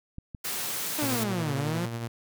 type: clicks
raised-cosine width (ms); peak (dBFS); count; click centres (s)
5; -26; 2; 0.184 / 0.348
type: high-pass noise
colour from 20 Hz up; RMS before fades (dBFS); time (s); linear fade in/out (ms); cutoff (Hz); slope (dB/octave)
white; -32; 0.44-1.24; 10; 100; 24
type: exponential two-way sweep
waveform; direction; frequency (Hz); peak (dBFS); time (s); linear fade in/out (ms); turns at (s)
sawtooth; down then up; 313.3 to 135 to 180.5; -24; 0.98-1.86; 10; 1.55
type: tone with tremolo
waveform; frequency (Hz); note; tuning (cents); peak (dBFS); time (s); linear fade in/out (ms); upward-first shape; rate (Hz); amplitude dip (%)
sawtooth; 116.54; A#2; 0; -26; 1.02-2.08; 5; triangle; 11; 45
effects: none